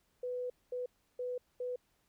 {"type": "tone bursts at uneven times", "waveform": "sine", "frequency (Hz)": 496.6, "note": "B4", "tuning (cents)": 9, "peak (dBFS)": -35, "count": 4, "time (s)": [[0.23, 0.5], [0.72, 0.86], [1.19, 1.38], [1.6, 1.76]], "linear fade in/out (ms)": 5, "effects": ["pink hiss -75 dBFS RMS until 2.08 s"]}